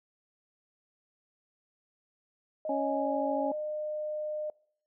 sine tone with pitch glide, 622.3 to 607.7 Hz, D#5 to D#5, 0 to -41 cents, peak -32 dBFS, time 2.65-4.5 s, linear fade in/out 2 ms, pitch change -41 cents, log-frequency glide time 2.99-3.05 s
harmonic tone, 277.2 Hz, C#4, in tune, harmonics 1 / 2 / 3, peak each -33 / -33 / -33 dBFS, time 2.69-3.52 s, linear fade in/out 5 ms
effects noise-tail reverb RT60 0.6 s tail -24 dB re dry

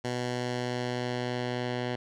10% pulse tone with low-pass filter sweep, 123.47 Hz, B2, in tune, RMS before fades -32 dBFS, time 0.04-1.96 s, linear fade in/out 10 ms, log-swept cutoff 6500 to 3600 Hz, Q 1.1, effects none

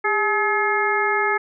harmonic tone with a mistuned harmonic, 426.6 Hz, G#4, 46 cents sharp, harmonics 1 / 2 / 3 / 4 / 5, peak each -24 / -24 / -24 / -24 / -24 dBFS, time 0.04-1.38 s, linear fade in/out 10 ms, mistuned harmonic 1, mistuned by -87 cents, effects none

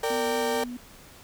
35% pulse chord, G minor, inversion first, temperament equal with one note detuned, 459.5 / 587.3 / 784 Hz, Bb4 / D5 / G5, -25 / 0 / 0 cents, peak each -25 / -30 / -30 dBFS, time 0.03-0.64 s, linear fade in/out 5 ms
sine tone with vibrato, 246.9 Hz, B3, in tune, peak -33 dBFS, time 0.1-0.77 s, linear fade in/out 5 ms, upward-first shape square, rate 4.6 Hz, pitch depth 19 cents each way
effects pink hiss -50 dBFS RMS until 1.23 s

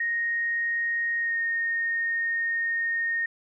sine tone with pitch glide, 1864.7 to 1846.5 Hz, A#6 to A#6, 0 to -17 cents, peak -24 dBFS, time 0-3.26 s, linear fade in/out 5 ms, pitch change -17 cents, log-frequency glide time 1.19-1.38 s, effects none

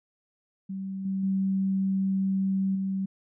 sine tone with level steps, 192.5 Hz, G3, 31 cents flat, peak -31 / -26 / -23 / -26 dBFS, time 0.69-3.06 s, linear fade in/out 10 ms, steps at 1.05 / 1.23 / 2.75 s, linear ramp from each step 5 ms, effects none

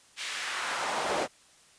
brown noise with high-pass filter sweep, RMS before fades -32 dBFS, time 0.16-1.28 s, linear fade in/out 50 ms, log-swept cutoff 2800 to 480 Hz, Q 1.3, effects white hiss -59 dBFS RMS until 1.78 s + resampled to 22050 Hz

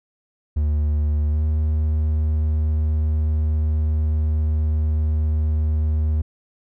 triangle tone with pitch glide, 75 to 77.06 Hz, D2 to D#2, +37 to -16 cents, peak -15 dBFS, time 0.56-6.22 s, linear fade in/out 10 ms, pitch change +47 cents, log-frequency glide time 1.3-1.42 s, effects none

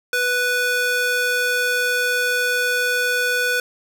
square tone with high-pass filter, 493.9 Hz, B4, in tune, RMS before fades -20 dBFS, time 0.13-3.6 s, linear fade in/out 2 ms, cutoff 1000 Hz, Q 6.3, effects none

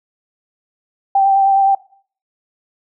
sine tone with vibrato, 783 Hz, G5, 2 cents flat, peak -9 dBFS, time 1.15-1.75 s, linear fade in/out 5 ms, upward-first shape triangle, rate 9.6 Hz, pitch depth 22 cents each way, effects noise-tail reverb RT60 0.5 s tail -20 dB re dry

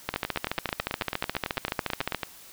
two click trains, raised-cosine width 0.3 ms, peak -12 / -10 dBFS, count 20 / 30, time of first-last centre 0.14-2.233 / 0.09-2.147 s, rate 9.08 / 14.1 Hz, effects white hiss -49 dBFS RMS until 2.52 s

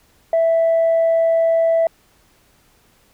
sine tone, 659.3 Hz, E5, in tune, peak -11 dBFS, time 0.33-1.87 s, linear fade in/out 2 ms, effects tanh soft clip ceiling -10 dBFS + pink hiss -56 dBFS RMS until 3.13 s

